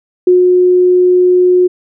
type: tone with ADSR envelope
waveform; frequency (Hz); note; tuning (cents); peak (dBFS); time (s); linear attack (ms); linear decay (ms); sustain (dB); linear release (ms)
sine; 362; F#4; -38; -3; 0.27-1.68; 4; 140; -2; 18
effects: none